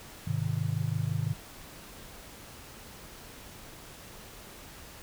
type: chord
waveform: sine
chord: Ab major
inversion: none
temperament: just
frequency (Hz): 103.83 / 129.78 / 155.74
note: Ab2 / C3 / Eb3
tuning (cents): 0 / -14 / +2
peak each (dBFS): -32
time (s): 0.27-1.34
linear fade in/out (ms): 5
effects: pink hiss -48 dBFS RMS until 5.02 s